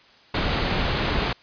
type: low-pass noise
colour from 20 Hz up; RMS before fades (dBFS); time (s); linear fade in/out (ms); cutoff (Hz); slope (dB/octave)
pink; -24; 0.34-1.33; 5; 4600; 48
effects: white hiss -53 dBFS RMS until 1.42 s + resampled to 11025 Hz